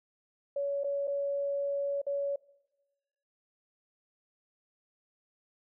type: tone with dropouts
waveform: sine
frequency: 563 Hz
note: C#5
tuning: 27 cents sharp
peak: -29 dBFS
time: 0.56-2.36 s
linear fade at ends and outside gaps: 5 ms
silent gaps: 0.836-0.843 / 1.073-1.077 / 2.017-2.066 s
effects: noise-tail reverb RT60 1.0 s tail -21 dB re dry